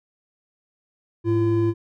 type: tone pair together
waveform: triangle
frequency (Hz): 107.09 / 340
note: A2 / F4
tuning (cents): -46 / -46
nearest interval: octave + minor sixth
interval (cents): 2000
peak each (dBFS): -20 / -17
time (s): 1.24-1.74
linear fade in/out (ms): 50
effects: none